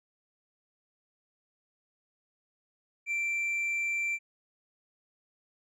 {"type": "tone with tanh clipping", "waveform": "sine", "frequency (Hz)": 2349, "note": "D7", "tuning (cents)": 0, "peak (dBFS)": -29, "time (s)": [3.06, 4.19], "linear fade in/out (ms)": 50, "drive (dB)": 3, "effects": []}